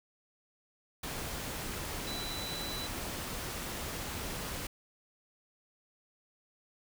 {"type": "tone in noise", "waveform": "sine", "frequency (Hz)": 3970, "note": "B7", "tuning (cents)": 8, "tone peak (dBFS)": -40, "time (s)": [2.07, 2.87], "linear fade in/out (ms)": 5, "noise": "pink", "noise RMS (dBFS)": -39, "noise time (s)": [1.03, 4.67], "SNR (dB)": -4, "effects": []}